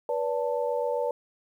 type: tone cluster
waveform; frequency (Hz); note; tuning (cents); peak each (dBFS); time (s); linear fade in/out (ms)
sine; 486.4 / 574 / 885; B4 / D5 / A5; -26 / -40 / +10; -28 / -29 / -33; 0.09-1.11; 2
effects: 10-bit